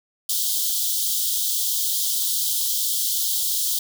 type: high-pass noise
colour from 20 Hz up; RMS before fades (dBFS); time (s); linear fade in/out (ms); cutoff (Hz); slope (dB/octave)
white; -23; 0.29-3.79; 5; 3100; 96
effects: none